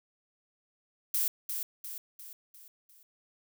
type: noise with echo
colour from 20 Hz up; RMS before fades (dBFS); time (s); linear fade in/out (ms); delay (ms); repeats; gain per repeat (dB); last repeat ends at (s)
violet; -29; 1.14-1.28; 2; 350; 5; -6; 3.03
effects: none